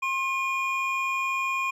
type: tone pair together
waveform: triangle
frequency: 1066 / 2434 Hz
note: C6 / D#7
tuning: +32 / -39 cents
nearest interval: octave + major second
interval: 1429 cents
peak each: -26 dBFS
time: 0.02-1.71 s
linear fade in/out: 10 ms
effects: resampled to 32000 Hz